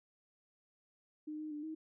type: tone with pitch steps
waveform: sine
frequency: 304.9 / 308.1 / 297.3 / 315.6 Hz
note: D#4 / D#4 / D4 / D#4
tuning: -35 / -17 / +21 / +25 cents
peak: -40 dBFS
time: 1.27-1.75 s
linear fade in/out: 10 ms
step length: 120 ms
effects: none